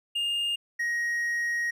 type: tone pair in turn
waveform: triangle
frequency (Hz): 2823 / 1884.1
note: F7 / A#6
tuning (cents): +18 / +18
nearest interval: perfect fifth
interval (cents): 700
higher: first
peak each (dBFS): -24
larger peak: neither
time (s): 0.15-0.56 / 0.79-1.71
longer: second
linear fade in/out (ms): 10
effects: none